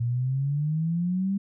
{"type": "exponential sweep", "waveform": "sine", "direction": "up", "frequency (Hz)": [116.54, 200.4], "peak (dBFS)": -23, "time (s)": [0, 1.38], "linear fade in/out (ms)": 10, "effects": []}